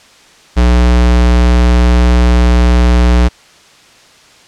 square tone, 60.4 Hz, B1, 38 cents flat, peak -6 dBFS, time 0.56-3.29 s, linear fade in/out 20 ms, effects white hiss -42 dBFS RMS until 4.47 s + low-pass 6000 Hz 12 dB/octave

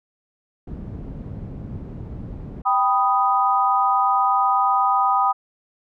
white low-pass noise, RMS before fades -33 dBFS, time 0.67-2.62 s, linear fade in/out 5 ms, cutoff 170 Hz, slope 12 dB/octave
sine chord, G augmented, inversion none, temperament equal, 784 / 987.8 / 1244.5 Hz, G5 / B5 / D#6, 0 / 0 / 0 cents, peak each -20 / -21 / -19 dBFS, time 2.65-5.33 s, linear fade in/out 20 ms
effects none

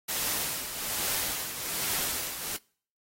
white noise with tremolo, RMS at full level -29 dBFS, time 0.08-2.57 s, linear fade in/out 10 ms, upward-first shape triangle, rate 1.2 Hz, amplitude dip 65%, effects noise-tail reverb RT60 0.5 s tail -25 dB re dry + AAC 48 kbps

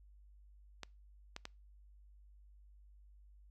clicks, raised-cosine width 0.2 ms, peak -26 dBFS, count 3, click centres 0.833 / 1.364 / 1.454 s, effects noise-tail reverb RT60 0.3 s tail -26 dB re dry + added 50 Hz sine -58 dBFS peak until 3.5 s

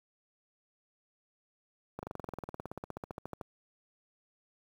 slowing click train, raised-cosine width 1 ms, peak -25 dBFS, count 26, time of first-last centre 1.99-3.412 s, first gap 39 ms, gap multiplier 1.03, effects high-pass 60 Hz 12 dB/octave + 9-bit

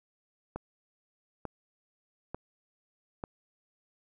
click train, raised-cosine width 1 ms, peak -22 dBFS, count 4, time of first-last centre 0.56-3.239 s, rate 1.12 Hz, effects none

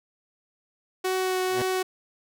sawtooth tone with vibrato, 372.3 Hz, F#4, 11 cents sharp, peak -20 dBFS, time 1.04-1.83 s, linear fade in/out 10 ms, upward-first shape triangle, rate 2 Hz, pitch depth 11 cents each way
10% pulse tone with exponential growth, 121.7 Hz, B2, 25 cents flat, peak -18 dBFS, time 1.46-1.62 s, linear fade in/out 5 ms, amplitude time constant 34 ms
effects none

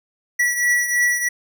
square beating tone pair, 1943 / 1946.1 Hz, B6 / B6, -29 / -26 cents, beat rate 3.1 Hz, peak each -18 / -24 dBFS, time 0.39-1.29 s, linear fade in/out 10 ms, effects none

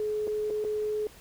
sine tone with dropouts, 425.1 Hz, G#4, 40 cents sharp, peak -27 dBFS, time 0-1.07 s, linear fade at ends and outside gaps 1 ms, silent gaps 0.271-0.277 / 0.501-0.506 / 0.641-0.648 s, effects pink hiss -52 dBFS RMS until 1.2 s

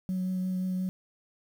sine tone with vibrato, 185 Hz, F#3, in tune, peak -26 dBFS, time 0.09-0.89 s, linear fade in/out 0 ms, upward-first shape triangle, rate 5.7 Hz, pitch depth 14 cents each way, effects tanh soft clip ceiling -25 dBFS + 9-bit

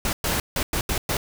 pink noise bursts at uneven times, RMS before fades -24 dBFS, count 6, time 0.05-0.13 / 0.24-0.4 / 0.56-0.63 / 0.73-0.81 / 0.89-0.98 / 1.09-1.17 s, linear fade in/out 2 ms, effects none

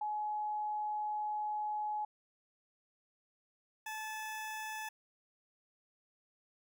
sine / 20% pulse tone pair in turn, 845 / 867.8 Hz, G#5 / A5, +30 / -24 cents, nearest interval unison, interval 46 cents, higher second, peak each -34 / -35 dBFS, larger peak first, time 0.01-2.05 / 3.86-4.89 s, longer first, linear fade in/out 5 ms, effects none

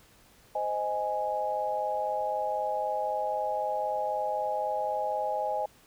sine chord, Ab major, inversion first, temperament just, 519.1 / 623 / 830.6 Hz, C5 / Eb5 / Ab5, -14 / +2 / 0 cents, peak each -35 / -32 / -30 dBFS, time 0.55-5.66 s, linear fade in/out 5 ms, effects pink hiss -59 dBFS RMS until 5.86 s

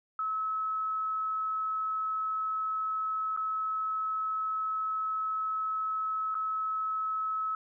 sine tone with dropouts, 1293 Hz, E6, 34 cents flat, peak -29 dBFS, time 0.19-7.55 s, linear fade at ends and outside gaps 2 ms, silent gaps 3.365-3.373 / 6.345-6.351 s, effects none

